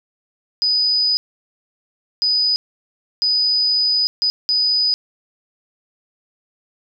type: tone bursts at uneven times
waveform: sine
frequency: 4978 Hz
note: D#8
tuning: in tune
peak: -14 dBFS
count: 5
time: 0.62-1.17 / 2.22-2.56 / 3.22-4.07 / 4.22-4.3 / 4.49-4.94 s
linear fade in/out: 0 ms
effects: none